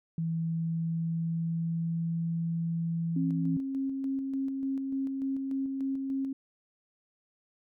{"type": "tone with pitch glide", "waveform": "sine", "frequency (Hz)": [164.1, 166.49], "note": ["E3", "E3"], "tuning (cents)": [-8, 18], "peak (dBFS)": -28, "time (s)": [0.18, 3.57], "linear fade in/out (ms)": 2, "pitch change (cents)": 26, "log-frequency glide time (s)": [0.3, 2.23]}
{"type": "tone with tremolo", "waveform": "sine", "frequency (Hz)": 270, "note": "C#4", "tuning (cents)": -45, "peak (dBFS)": -28, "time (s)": [3.16, 6.33], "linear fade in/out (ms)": 5, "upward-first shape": "square", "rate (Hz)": 3.4, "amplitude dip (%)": 30}
{"effects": []}